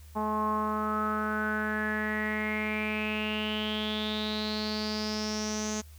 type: tone with low-pass filter sweep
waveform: sawtooth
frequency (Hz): 214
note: A3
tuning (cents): -48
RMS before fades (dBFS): -31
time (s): 0.15-5.82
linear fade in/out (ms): 20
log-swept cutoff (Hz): 960 to 6500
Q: 8.9
effects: added 76 Hz sine -47 dBFS peak until 5.98 s + white hiss -59 dBFS RMS until 5.98 s